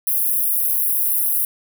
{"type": "high-pass noise", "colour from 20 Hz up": "white", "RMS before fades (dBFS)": -19, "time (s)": [0.07, 1.45], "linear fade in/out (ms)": 2, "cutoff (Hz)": 10000, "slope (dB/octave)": 96, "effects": []}